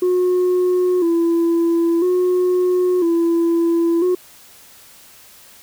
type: tone with vibrato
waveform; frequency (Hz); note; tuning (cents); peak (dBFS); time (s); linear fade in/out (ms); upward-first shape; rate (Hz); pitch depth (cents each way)
sine; 349.2; F4; 0; -11; 0.02-4.15; 5; square; 0.5; 65
effects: tanh soft clip ceiling -12 dBFS + white hiss -45 dBFS RMS until 5.62 s